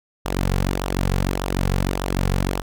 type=tone with flanger; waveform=sawtooth; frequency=46.65 Hz; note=F#1; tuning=15 cents sharp; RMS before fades=-22 dBFS; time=0.25-2.62 s; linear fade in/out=10 ms; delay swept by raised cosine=0.43 to 3.33 ms; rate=1.7 Hz; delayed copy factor=-0.6; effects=none